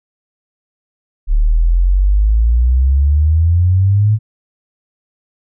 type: exponential sweep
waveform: sine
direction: up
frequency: 35.86 to 110 Hz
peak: -8 dBFS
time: 1.27-4.19 s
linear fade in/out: 50 ms
effects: none